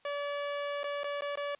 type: tone with dropouts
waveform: sawtooth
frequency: 574 Hz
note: D5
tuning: 40 cents flat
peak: -29 dBFS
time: 0.05-1.55 s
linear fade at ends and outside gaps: 2 ms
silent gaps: 0.833-0.841 / 1.034-1.042 / 1.209-1.22 / 1.356-1.373 s
effects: white hiss -66 dBFS RMS until 1.59 s + resampled to 8000 Hz